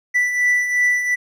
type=beating tone pair; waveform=triangle; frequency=1971 / 1973.8 Hz; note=B6 / B6; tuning=-4 / -2 cents; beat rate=2.8 Hz; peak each=-22 / -14 dBFS; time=0.14-1.16 s; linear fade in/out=20 ms; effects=none